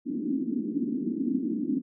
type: band-pass noise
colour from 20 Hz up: pink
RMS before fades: -29 dBFS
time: 0.05-1.82 s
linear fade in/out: 50 ms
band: 220 to 310 Hz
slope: 48 dB/octave
effects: none